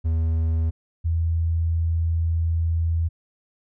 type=tone pair in turn; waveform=triangle / sine; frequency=81 / 82.7 Hz; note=E2 / E2; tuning=-30 / +6 cents; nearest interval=unison; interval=36 cents; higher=second; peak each=-17 / -19 dBFS; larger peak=first; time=0.04-0.71 / 1.04-3.09 s; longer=second; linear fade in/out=20 ms; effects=none